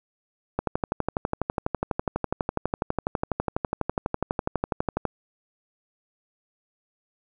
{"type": "click train", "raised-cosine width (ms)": 1, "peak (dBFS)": -10, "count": 55, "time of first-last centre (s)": [0.59, 5.053], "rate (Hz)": 12.1, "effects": []}